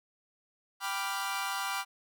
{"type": "chord", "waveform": "sawtooth", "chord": "G dominant seventh", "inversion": "none", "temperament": "equal", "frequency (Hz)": [784, 987.8, 1174.7, 1396.9], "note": ["G5", "B5", "D6", "F6"], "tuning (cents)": [0, 0, 0, 0], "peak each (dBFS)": -34, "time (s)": [0.8, 1.85], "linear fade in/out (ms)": 50, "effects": []}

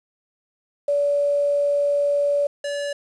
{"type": "tone pair in turn", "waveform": ["sine", "square"], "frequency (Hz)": [574, 574], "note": ["D5", "D5"], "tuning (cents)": [-40, -40], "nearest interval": "unison", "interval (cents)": 0, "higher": "neither", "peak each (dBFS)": [-17, -25], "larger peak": "first", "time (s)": [[0.88, 2.47], [2.64, 2.93]], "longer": "first", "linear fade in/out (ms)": 5, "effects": ["resampled to 22050 Hz", "8-bit"]}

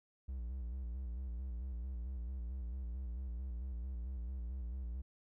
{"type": "tone with vibrato", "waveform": "triangle", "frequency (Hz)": 61.8, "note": "B1", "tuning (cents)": 2, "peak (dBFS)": -37, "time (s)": [0.28, 5.02], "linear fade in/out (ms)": 10, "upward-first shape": "square", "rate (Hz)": 4.5, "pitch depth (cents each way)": 94, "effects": []}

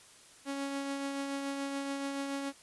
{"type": "tone with tremolo", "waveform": "sawtooth", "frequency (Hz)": 277.2, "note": "C#4", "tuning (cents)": 0, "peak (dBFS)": -29, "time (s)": [0.45, 2.53], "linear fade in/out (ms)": 50, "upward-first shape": "triangle", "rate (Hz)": 7, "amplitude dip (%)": 35, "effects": ["white hiss -57 dBFS RMS until 2.62 s", "resampled to 24000 Hz"]}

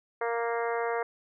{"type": "harmonic tone", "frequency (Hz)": 233.1, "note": "A#3", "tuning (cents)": 0, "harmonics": [2, 3, 4, 5, 6, 7, 8, 9], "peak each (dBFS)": [-30, -34, -36, -38, -40, -41, -42, -43], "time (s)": [0.21, 1.03], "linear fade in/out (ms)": 5, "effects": []}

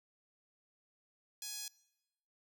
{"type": "tone with high-pass filter", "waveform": "sawtooth", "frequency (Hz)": 835, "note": "G#5", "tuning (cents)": 9, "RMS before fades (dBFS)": -44, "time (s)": [1.42, 1.68], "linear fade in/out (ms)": 2, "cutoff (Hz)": 5100, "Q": 1.2, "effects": ["noise-tail reverb RT60 1.0 s tail -24 dB re dry"]}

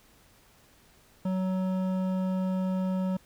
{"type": "tone with hard clipping", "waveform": "triangle", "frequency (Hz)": 186.8, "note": "F#3", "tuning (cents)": 17, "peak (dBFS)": -28, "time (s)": [1.25, 3.17], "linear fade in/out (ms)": 5, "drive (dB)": 15, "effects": ["pink hiss -60 dBFS RMS until 3.25 s"]}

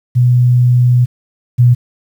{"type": "tone pair in turn", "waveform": "sine", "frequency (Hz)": [123.47, 122.19], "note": ["B2", "B2"], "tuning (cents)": [0, -18], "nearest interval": "unison", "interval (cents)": 18, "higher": "first", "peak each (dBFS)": [-6, -4], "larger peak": "second", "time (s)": [[0.15, 1.06], [1.58, 1.75]], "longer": "first", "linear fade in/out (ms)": 20, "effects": ["7-bit"]}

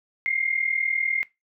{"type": "tone pair together", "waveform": "sine", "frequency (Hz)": [2098, 2138], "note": ["C7", "C7"], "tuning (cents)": [4, 37], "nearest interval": "unison", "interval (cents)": 33, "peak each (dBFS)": [-25, -24], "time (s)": [0.26, 1.23], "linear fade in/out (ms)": 0, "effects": ["noise-tail reverb RT60 0.2 s tail -20 dB re dry"]}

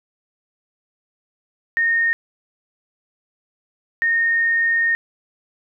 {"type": "tone bursts at uneven times", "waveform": "sine", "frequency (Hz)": 1842, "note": "A#6", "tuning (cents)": -21, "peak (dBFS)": -15, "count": 2, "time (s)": [[1.77, 2.13], [4.02, 4.95]], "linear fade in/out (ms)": 0, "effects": []}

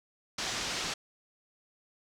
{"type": "low-pass noise", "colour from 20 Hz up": "white", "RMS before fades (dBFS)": -35, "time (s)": [0.38, 0.94], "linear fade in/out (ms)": 5, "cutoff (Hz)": 6300, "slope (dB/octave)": 24, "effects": []}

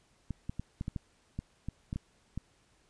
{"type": "clicks", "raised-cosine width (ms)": 5, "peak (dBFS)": -23, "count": 11, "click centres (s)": [0.307, 0.495, 0.596, 0.811, 0.881, 0.962, 1.39, 1.686, 1.929, 1.96, 2.376], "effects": ["pink hiss -68 dBFS RMS until 2.89 s", "resampled to 22050 Hz"]}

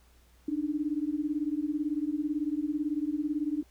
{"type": "beating tone pair", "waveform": "sine", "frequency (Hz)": [290, 308], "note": ["D4", "D#4"], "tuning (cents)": [-22, -17], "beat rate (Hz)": 18, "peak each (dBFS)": -31, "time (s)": [0.48, 3.63], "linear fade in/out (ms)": 5, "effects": ["added 60 Hz sine -59 dBFS peak until 3.7 s", "pink hiss -65 dBFS RMS until 3.7 s"]}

